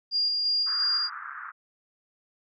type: tone with tremolo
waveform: sine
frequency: 4814 Hz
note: D8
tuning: 42 cents sharp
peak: -22 dBFS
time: 0.11-1.1 s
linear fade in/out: 50 ms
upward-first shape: square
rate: 2.9 Hz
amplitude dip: 25%
type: band-pass noise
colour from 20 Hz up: pink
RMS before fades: -39 dBFS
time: 0.66-1.52 s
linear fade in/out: 20 ms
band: 1200 to 1600 Hz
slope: 48 dB/octave
effects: none